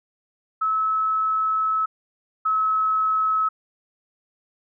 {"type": "tone pair in turn", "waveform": "sine", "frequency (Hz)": [1297, 1290.2], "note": ["E6", "E6"], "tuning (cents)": [-28, -38], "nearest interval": "unison", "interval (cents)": 10, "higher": "first", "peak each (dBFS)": [-19, -18], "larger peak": "second", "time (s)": [[0.61, 1.86], [2.45, 3.49]], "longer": "first", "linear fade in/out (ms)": 10, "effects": []}